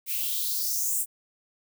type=noise with high-pass filter sweep; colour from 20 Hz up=violet; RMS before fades=-28 dBFS; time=0.06-1.06 s; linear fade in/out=50 ms; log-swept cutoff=2300 to 8700 Hz; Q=4.2; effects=none